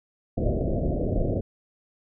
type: low-pass noise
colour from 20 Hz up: pink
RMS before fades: -25 dBFS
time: 0.37-1.41 s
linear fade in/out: 10 ms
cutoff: 680 Hz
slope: 96 dB/octave
effects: none